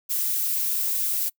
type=noise; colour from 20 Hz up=violet; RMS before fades=-25 dBFS; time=0.09-1.3 s; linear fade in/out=20 ms; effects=noise-tail reverb RT60 0.1 s tail -25 dB re dry